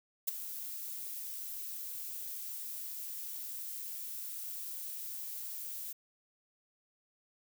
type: noise with ADSR envelope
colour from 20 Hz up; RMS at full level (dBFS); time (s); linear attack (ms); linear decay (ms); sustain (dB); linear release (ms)
violet; -29; 0.27-5.93; 14; 13; -13; 8
effects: none